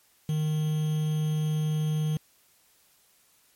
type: tone with quantisation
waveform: triangle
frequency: 153.9 Hz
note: D#3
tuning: 19 cents flat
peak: -22 dBFS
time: 0.29-2.17 s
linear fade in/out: 2 ms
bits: 7
effects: white hiss -63 dBFS RMS until 3.55 s + MP3 64 kbps